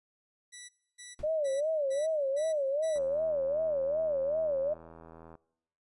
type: tone bursts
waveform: 5% pulse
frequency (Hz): 1961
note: B6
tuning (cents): -13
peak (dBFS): -33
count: 6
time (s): 0.52-2.99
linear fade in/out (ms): 20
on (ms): 170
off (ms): 290
type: noise with exponential decay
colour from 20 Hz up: brown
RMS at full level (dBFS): -37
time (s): 1.19-1.33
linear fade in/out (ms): 1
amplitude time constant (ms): 30
type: tone with vibrato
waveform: sine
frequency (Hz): 587.3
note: D5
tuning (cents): 0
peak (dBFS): -27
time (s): 1.23-4.74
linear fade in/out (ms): 10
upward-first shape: sine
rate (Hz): 2.6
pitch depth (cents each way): 160
type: click train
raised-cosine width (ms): 1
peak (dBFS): -36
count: 197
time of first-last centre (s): 2.96-5.353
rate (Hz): 81.9
effects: noise-tail reverb RT60 0.8 s tail -22 dB re dry + resampled to 24000 Hz